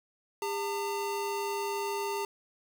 square tone pair together, 402.7 / 904 Hz, G4 / A5, +47 / +47 cents, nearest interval octave + major second, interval 1400 cents, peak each -34 / -35 dBFS, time 0.42-2.25 s, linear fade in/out 2 ms, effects 9-bit

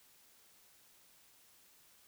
silence, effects white hiss -65 dBFS RMS until 2.07 s

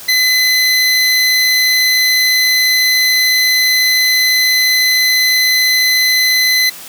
square tone pair together, 2018 / 4077 Hz, B6 / C8, +37 / -46 cents, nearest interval octave, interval 1217 cents, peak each -13 dBFS, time 0.08-6.7 s, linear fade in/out 10 ms, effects white hiss -32 dBFS RMS until 6.88 s + high-pass 100 Hz 12 dB/octave

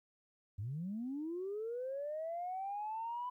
sine linear sweep, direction up, 91.5 to 1000 Hz, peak -37 dBFS, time 0.58-3.3 s, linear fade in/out 10 ms, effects tanh soft clip ceiling -33 dBFS + 13-bit

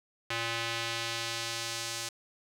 square tone with band-pass filter sweep, 115.8 Hz, A#2, 11 cents flat, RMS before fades -35 dBFS, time 0.3-2.09 s, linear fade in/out 5 ms, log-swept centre 2600 to 6200 Hz, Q 0.99, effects 9-bit

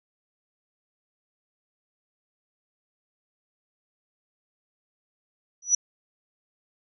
sine tone with exponential growth, 5890 Hz, F#8, 9 cents flat, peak -13 dBFS, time 5.62-5.75 s, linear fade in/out 5 ms, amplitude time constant 28 ms, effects none

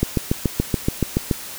click train, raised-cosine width 3 ms, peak -4 dBFS, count 10, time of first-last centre 0.03-1.312 s, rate 7.02 Hz, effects white hiss -34 dBFS RMS until 1.58 s

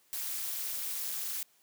blue noise with amplitude modulation, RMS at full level -32 dBFS, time 0.13-1.43 s, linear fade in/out 0 ms, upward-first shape sine, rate 277 Hz, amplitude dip 100%, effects white hiss -67 dBFS RMS until 1.62 s + high-pass 150 Hz 12 dB/octave

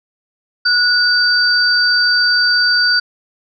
sine tone pair together, 1463 / 4645 Hz, F#6 / D8, -20 / -20 cents, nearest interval octave + minor sixth, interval 2000 cents, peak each -13 dBFS, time 0.65-3 s, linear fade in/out 10 ms, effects none

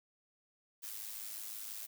blue noise with amplitude modulation, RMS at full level -42 dBFS, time 0.82-1.87 s, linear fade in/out 20 ms, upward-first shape sine, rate 106 Hz, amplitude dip 60%, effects none

